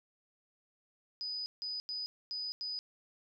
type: tone bursts at uneven times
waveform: sine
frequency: 4978 Hz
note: D#8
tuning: in tune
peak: -36 dBFS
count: 5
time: 1.21-1.46 / 1.62-1.8 / 1.89-2.06 / 2.31-2.52 / 2.61-2.79 s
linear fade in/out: 0 ms
effects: none